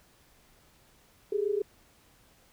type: tone pair together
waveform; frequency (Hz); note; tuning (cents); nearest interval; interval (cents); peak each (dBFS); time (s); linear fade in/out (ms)
sine; 397.1 / 424.1; G4 / G#4; +22 / +36; minor second; 114; -29 / -29; 1.32-1.62; 5
effects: pink hiss -62 dBFS RMS until 2.52 s